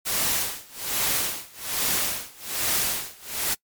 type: noise with tremolo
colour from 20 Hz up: white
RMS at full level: -23 dBFS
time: 0.05-3.55 s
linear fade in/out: 20 ms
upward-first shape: sine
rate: 1.2 Hz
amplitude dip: 95%
effects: noise-tail reverb RT60 0.1 s tail -24 dB re dry + MP3 96 kbps